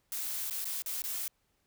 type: noise with dropouts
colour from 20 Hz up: blue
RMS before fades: -36 dBFS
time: 0.12-1.28 s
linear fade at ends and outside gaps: 1 ms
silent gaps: 0.499-0.508 / 0.644-0.654 / 0.821-0.86 / 1.02-1.039 s
effects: pink hiss -75 dBFS RMS until 1.66 s